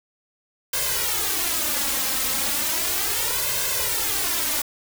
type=noise with flanger; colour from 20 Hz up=white; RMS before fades=-24 dBFS; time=0.73-4.62 s; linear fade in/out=5 ms; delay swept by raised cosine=1.9 to 3.8 ms; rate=0.35 Hz; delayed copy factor=+1; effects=none